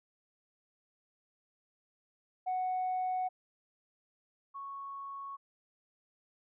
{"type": "tone pair in turn", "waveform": "sine", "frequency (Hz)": [740, 1106.2], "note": ["F#5", "C#6"], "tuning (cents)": [0, -4], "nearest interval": "perfect fifth", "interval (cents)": 696, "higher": "second", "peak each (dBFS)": [-29, -40], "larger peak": "first", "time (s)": [[2.46, 3.29], [4.54, 5.37]], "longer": "neither", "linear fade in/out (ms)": 20, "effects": ["tanh soft clip ceiling -28 dBFS"]}